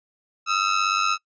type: ring-modulated tone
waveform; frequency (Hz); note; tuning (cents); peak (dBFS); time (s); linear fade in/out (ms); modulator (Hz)
sawtooth; 1305; E6; -18; -13; 0.46-1.18; 50; 48.4
effects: noise-tail reverb RT60 0.1 s tail -24 dB re dry + resampled to 16000 Hz